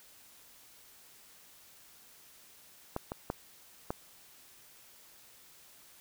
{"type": "clicks", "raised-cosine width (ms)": 1, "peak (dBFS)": [-19, -22, -18, -19], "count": 4, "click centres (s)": [2.964, 3.119, 3.301, 3.905], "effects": ["white hiss -58 dBFS RMS until 6 s"]}